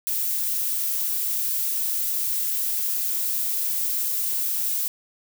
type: noise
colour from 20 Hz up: violet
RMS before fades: -25 dBFS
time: 0.07-4.88 s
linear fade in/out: 0 ms
effects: none